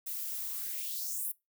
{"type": "noise with high-pass filter sweep", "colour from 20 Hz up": "violet", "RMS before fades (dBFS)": -37, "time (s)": [0.06, 1.32], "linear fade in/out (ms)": 10, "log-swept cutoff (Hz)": [230, 12000], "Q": 2.8, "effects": ["noise-tail reverb RT60 0.2 s tail -22 dB re dry"]}